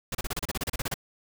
pink noise bursts, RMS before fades -30 dBFS, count 14, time 0.12-0.942 s, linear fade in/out 5 ms, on 29 ms, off 32 ms, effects none

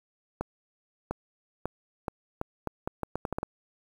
accelerating click train, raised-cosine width 1 ms, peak -16 dBFS, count 13, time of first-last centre 0.41-3.43 s, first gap 700 ms, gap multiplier 0.78, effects 8-bit

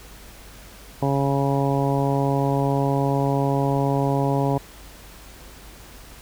harmonic tone, 138.59 Hz, C#3, in tune, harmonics 1 / 2 / 3 / 4 / 5 / 6 / 7, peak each -22 / -25 / -27 / -28 / -29 / -30 / -30 dBFS, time 1.02-4.58 s, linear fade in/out 5 ms, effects added 50 Hz sine -45 dBFS peak until 6.21 s + pink hiss -45 dBFS RMS until 6.21 s

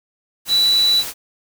sine tone in noise, 3951 Hz, B7, in tune, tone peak -12 dBFS, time 0.48-1.04 s, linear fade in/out 50 ms, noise white, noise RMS -28 dBFS, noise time 0.45-1.14 s, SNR +13 dB, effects none

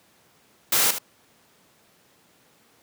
white noise with echo, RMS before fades -20 dBFS, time 0.72-0.91 s, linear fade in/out 5 ms, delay 76 ms, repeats 1, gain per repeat -10 dB, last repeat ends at 0.986 s, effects pink hiss -59 dBFS RMS until 2.82 s + high-pass 150 Hz 12 dB/octave

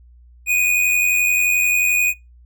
square tone with amplitude modulation, 2474 Hz, D#7, 10 cents flat, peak -13 dBFS, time 0.46-2.14 s, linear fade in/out 50 ms, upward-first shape sine, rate 91.4 Hz, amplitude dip 45%, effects noise-tail reverb RT60 0.2 s tail -22 dB re dry + added 60 Hz sine -44 dBFS peak until 2.45 s

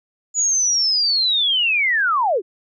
sine linear sweep, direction down, 6940 to 330 Hz, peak -15 dBFS, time 0.34-2.42 s, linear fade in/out 50 ms, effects none

